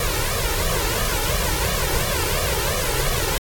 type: noise with flanger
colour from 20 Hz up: pink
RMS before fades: -22 dBFS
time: 0-3.38 s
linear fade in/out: 2 ms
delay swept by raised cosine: 1.7 to 2.23 ms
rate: 2.9 Hz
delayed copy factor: +1
effects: AAC 64 kbps